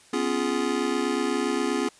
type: chord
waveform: square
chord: C# dominant seventh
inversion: third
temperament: just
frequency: 249.5 / 277.2 / 346.5 / 415.8 Hz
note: B3 / C#4 / E#4 / G#4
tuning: +18 / 0 / -14 / +2 cents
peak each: -30 dBFS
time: 0.13-1.89 s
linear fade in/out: 5 ms
effects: white hiss -54 dBFS RMS until 1.99 s + resampled to 22050 Hz